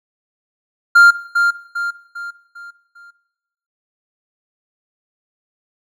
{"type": "tone with echo", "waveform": "triangle", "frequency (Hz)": 1396.9, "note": "F6", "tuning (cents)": 0, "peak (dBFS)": -3, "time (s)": [0.95, 1.11], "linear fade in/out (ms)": 10, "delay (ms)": 400, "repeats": 5, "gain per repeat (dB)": -7, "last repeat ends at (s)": 3.11, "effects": ["noise-tail reverb RT60 1.0 s tail -18 dB re dry"]}